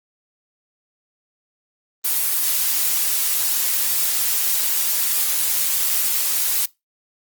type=noise with amplitude modulation; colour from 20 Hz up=blue; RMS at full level=-18 dBFS; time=2.04-6.66 s; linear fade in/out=10 ms; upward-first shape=sine; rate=157 Hz; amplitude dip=35%; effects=noise-tail reverb RT60 0.2 s tail -22 dB re dry + Opus 24 kbps